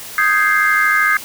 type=chord; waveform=sine; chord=Ab major seventh; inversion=second; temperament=equal; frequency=1244.5 / 1568 / 1661.2 / 2093 Hz; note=Eb6 / G6 / Ab6 / C7; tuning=0 / 0 / 0 / 0 cents; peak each=-17 dBFS; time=0.18-1.17 s; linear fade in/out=2 ms; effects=white hiss -32 dBFS RMS until 1.24 s